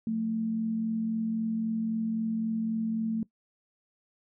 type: tone pair together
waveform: sine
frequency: 179.22 / 223 Hz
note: F3 / A3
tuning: +45 / +23 cents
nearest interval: major third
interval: 378 cents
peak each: -39 / -27 dBFS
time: 0.07-3.23 s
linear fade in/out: 2 ms
effects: noise-tail reverb RT60 0.1 s tail -20 dB re dry